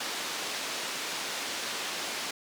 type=band-pass noise; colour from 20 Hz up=white; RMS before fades=-35 dBFS; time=0-2.31 s; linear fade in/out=5 ms; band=240 to 5100 Hz; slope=12 dB/octave; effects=none

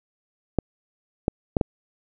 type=clicks; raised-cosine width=2 ms; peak=-6 dBFS; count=4; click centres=0.587 / 1.281 / 1.568 / 1.612 s; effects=none

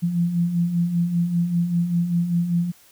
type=beating tone pair; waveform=sine; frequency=168.3 / 173.4 Hz; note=E3 / F3; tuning=+36 / -12 cents; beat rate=5.1 Hz; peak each=-27 / -19 dBFS; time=0.02-2.72 s; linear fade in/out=20 ms; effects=white hiss -53 dBFS RMS until 2.91 s

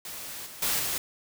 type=noise with level steps; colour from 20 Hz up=white; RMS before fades=-39 / -44 / -27 / -30 dBFS; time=0.05-0.98 s; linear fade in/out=2 ms; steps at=0.46 / 0.62 / 0.79 s; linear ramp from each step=5 ms; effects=none

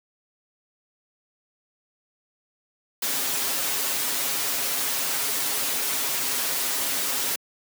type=noise with comb filter; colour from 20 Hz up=white; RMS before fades=-26 dBFS; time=3.02-7.36 s; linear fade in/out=5 ms; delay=7.3 ms; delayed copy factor=+0.75; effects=high-pass 200 Hz 12 dB/octave

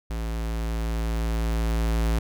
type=tone with level ramp; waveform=square; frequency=55.9 Hz; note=A1; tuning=28 cents sharp; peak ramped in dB=-28 to -21 dBFS; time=0.1-2.19 s; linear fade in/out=5 ms; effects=none

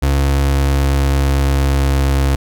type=tone with pitch glide; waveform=35% pulse; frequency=69.3 to 68.35 Hz; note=C#2 to C#2; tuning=0 to -24 cents; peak=-10 dBFS; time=0.02-2.36 s; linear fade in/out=10 ms; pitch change=-24 cents; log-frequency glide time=0.35-2.19 s; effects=none

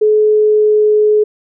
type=tone with pitch glide; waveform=sine; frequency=427.1 to 424.1 Hz; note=G#4 to G#4; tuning=+48 to +36 cents; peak=-7 dBFS; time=0.01-1.24 s; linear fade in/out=10 ms; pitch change=-12 cents; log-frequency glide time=0.19-0.92 s; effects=none

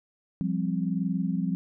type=chord; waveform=sine; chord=F suspended second; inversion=none; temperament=equal; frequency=174.61 / 196 / 261.6 Hz; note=F3 / G3 / C4; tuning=0 / 0 / 0 cents; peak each=-28 / -29 / -32 dBFS; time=0.41-1.55 s; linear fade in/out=0 ms; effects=none

